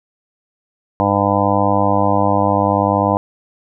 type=harmonic tone; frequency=100.5 Hz; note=G2; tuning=44 cents sharp; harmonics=1 / 2 / 3 / 5 / 6 / 7 / 8 / 9 / 10; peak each=-21 / -21 / -21 / -21 / -21 / -21 / -21 / -21 / -21 dBFS; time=1-3.17 s; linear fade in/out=0 ms; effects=none